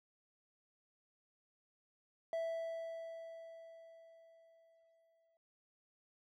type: tone with exponential decay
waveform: triangle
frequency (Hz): 659.3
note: E5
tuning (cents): 0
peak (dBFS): -33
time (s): 2.33-5.37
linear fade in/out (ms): 1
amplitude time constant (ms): 660
effects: none